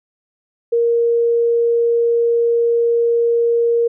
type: tone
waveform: sine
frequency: 468.1 Hz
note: A#4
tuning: 7 cents sharp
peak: -12 dBFS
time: 0.72-3.88 s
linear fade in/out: 10 ms
effects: none